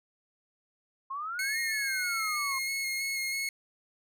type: exponential two-way sweep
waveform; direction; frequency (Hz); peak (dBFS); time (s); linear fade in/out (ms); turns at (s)
sine; up then down; 1054 to 1900 to 1054; -33; 1.1-2.59; 10; 1.6
type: tone with vibrato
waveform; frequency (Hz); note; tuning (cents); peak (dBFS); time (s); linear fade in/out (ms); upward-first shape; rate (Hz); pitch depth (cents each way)
sawtooth; 2165; C#7; -41; -27; 1.39-3.49; 2; square; 3.1; 14
effects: none